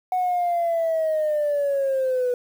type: linear sweep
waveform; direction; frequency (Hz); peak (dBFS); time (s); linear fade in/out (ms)
sine; down; 740 to 489.1; -18; 0.12-2.34; 2
effects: tanh soft clip ceiling -17 dBFS + 8-bit